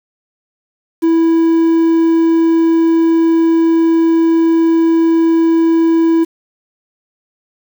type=tone with quantisation; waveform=triangle; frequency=328.9 Hz; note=E4; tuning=4 cents flat; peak=-6 dBFS; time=1.02-6.25 s; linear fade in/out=20 ms; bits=6; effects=none